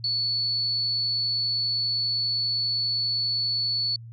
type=tone; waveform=sine; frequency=4435 Hz; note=C#8; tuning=in tune; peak=-23 dBFS; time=0.04-3.96 s; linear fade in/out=2 ms; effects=added 115 Hz sine -39 dBFS peak until 4.12 s